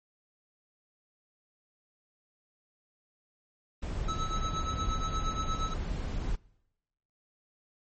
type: noise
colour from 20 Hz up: brown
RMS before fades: -33 dBFS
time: 3.82-6.36 s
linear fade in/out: 10 ms
type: tone with tremolo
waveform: square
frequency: 1300 Hz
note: E6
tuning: 24 cents flat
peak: -31 dBFS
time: 4.08-5.74 s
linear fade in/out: 5 ms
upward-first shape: triangle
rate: 8.5 Hz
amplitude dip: 85%
effects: noise-tail reverb RT60 0.9 s tail -24 dB re dry + MP3 32 kbps